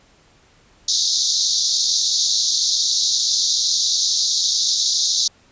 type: band-pass noise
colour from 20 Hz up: pink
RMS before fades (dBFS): -19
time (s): 0.88-5.28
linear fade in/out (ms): 5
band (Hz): 3700 to 6700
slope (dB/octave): 96
effects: pink hiss -54 dBFS RMS until 5.51 s + resampled to 16000 Hz